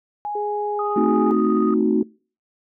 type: tone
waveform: sine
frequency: 830.6 Hz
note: G#5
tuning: in tune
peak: -24 dBFS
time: 0.25-1.31 s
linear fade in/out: 0 ms
type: tone with pitch glide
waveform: sine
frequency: 415.3 to 412.2 Hz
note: G#4 to G#4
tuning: 0 to -13 cents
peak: -24 dBFS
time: 0.35-1.33 s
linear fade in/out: 5 ms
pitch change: -13 cents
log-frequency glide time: 0.69-0.84 s
type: tone with tremolo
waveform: sine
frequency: 1244.5 Hz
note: D#6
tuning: in tune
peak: -24 dBFS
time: 0.79-1.74 s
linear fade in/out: 2 ms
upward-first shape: triangle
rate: 17 Hz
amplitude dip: 35%
type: chord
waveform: sine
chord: A diminished seventh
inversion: none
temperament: equal with one note detuned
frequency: 222.6 / 261.6 / 311.1 / 370 Hz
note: A3 / C4 / Eb4 / Gb4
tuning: +20 / 0 / 0 / 0 cents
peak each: -20 / -23 / -21 / -20 dBFS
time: 0.96-2.03 s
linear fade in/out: 5 ms
effects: noise-tail reverb RT60 0.4 s tail -25 dB re dry + tanh soft clip ceiling -6 dBFS